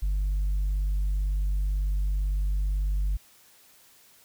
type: tone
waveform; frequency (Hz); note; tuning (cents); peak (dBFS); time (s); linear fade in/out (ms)
sine; 49; G1; 0; -21; 0.02-3.17; 10
effects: tanh soft clip ceiling -22 dBFS + white hiss -57 dBFS RMS until 4.24 s